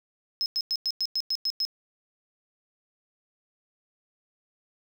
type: tone bursts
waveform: triangle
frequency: 5160 Hz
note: E8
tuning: 38 cents flat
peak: -23 dBFS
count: 9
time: 0.41-1.651 s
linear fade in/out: 0 ms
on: 49 ms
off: 100 ms
effects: none